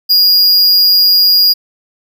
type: tone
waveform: square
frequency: 4857 Hz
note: D#8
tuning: 43 cents flat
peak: -6 dBFS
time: 0.09-1.54 s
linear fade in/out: 20 ms
effects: none